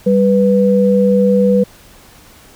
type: tone pair together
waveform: sine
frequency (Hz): 196 / 493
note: G3 / B4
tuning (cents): 0 / -3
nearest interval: octave + major third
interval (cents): 1597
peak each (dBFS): -11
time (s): 0.06-1.64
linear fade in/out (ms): 10
effects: pink hiss -43 dBFS RMS until 2.55 s